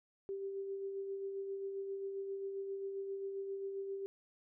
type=tone with tremolo; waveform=sine; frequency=392 Hz; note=G4; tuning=in tune; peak=-37 dBFS; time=0.29-4.06 s; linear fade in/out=0 ms; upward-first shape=sine; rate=7.5 Hz; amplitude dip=35%; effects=none